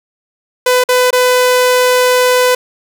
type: tone with dropouts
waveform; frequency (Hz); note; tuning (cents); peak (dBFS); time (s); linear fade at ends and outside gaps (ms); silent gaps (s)
sawtooth; 501; B4; +25; -4; 0.66-2.55; 5; 0.839-0.888 / 1.107-1.128
effects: none